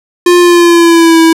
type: tone with pitch glide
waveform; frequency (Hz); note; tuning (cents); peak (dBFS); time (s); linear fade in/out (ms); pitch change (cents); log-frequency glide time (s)
square; 352.5 to 327; F4 to E4; +16 to -14; -3; 0.26-1.33; 5; -130; 0.39-1.2
effects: low-pass 12000 Hz 12 dB/octave